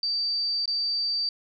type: tone with dropouts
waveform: sine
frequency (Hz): 4641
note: D8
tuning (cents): -21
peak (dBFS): -24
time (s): 0.03-1.29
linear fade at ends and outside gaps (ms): 2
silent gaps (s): 0.657-0.677
effects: none